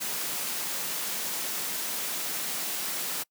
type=high-pass noise; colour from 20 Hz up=white; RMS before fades=-32 dBFS; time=0-3.24 s; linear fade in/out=20 ms; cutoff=140 Hz; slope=48 dB/octave; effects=noise-tail reverb RT60 0.1 s tail -25 dB re dry